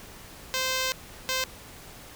5% pulse tone bursts at uneven times, 519 Hz, C5, 14 cents flat, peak -14 dBFS, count 2, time 0.54-0.92 / 1.29-1.44 s, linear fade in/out 0 ms, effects pink hiss -46 dBFS RMS until 2.15 s

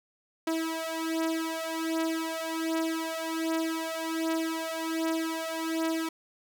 sawtooth beating tone pair, 323.8 / 325.1 Hz, E4 / E4, -31 / -24 cents, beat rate 1.3 Hz, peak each -28 dBFS, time 0.47-6.09 s, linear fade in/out 5 ms, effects none

